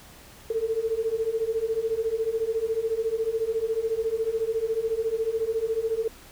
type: beating tone pair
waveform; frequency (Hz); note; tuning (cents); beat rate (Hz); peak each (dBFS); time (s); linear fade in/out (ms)
sine; 440 / 454; A4 / A#4; 0 / -46; 14; -28 / -26; 0.5-6.08; 5
effects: added 60 Hz sine -56 dBFS peak until 6.31 s + pink hiss -49 dBFS RMS until 6.31 s